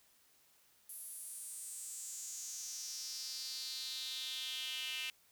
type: tone with high-pass filter sweep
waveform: square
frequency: 140.2 Hz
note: C#3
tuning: 20 cents sharp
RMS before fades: -44 dBFS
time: 0.89-5.1 s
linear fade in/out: 2 ms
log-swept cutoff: 11000 to 2700 Hz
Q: 4.6
effects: white hiss -69 dBFS RMS until 5.31 s